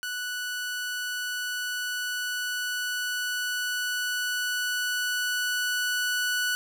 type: tone with level ramp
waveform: sawtooth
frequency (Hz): 1480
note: F#6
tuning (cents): 0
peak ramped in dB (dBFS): -27 to -21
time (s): 0.03-6.55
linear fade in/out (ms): 0
effects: none